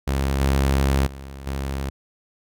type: tone with level steps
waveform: sawtooth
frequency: 68 Hz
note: C#2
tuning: 33 cents flat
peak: -16 / -13 / -31 / -21 dBFS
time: 0.07-1.9 s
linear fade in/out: 10 ms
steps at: 0.4 / 1.06 / 1.46 s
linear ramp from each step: 10 ms
effects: none